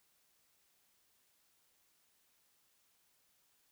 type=silence; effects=white hiss -74 dBFS RMS until 3.71 s